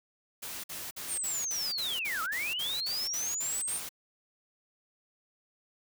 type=noise bursts; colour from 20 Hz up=white; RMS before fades=-40 dBFS; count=13; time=0.42-3.892 s; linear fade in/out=10 ms; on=220 ms; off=51 ms
type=linear two-way sweep; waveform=sine; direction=down then up; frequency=9090 to 1244.5 to 9090 Hz; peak=-31 dBFS; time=1.07-3.81 s; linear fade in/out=50 ms; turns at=2.22 s
effects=none